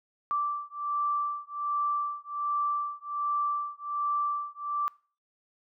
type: beating tone pair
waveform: sine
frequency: 1169 / 1170.3 Hz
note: D6 / D6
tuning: -8 / -6 cents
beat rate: 1.3 Hz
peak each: -31 dBFS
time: 0.31-4.88 s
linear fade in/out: 0 ms
effects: noise-tail reverb RT60 0.4 s tail -22 dB re dry